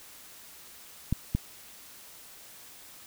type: clicks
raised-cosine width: 5 ms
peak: -13 dBFS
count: 2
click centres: 1.126 / 1.35 s
effects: white hiss -50 dBFS RMS until 3.06 s